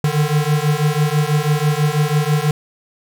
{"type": "beating tone pair", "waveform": "square", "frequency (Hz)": [146.83, 152.93], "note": ["D3", "D#3"], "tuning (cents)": [0, -30], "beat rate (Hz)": 6.1, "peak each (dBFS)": -18, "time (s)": [0.04, 2.51], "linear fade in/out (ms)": 2, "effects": []}